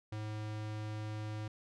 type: tone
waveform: square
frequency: 107.2 Hz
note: A2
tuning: 45 cents flat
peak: -39 dBFS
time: 0.12-1.48 s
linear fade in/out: 5 ms
effects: low-pass 6000 Hz 12 dB/octave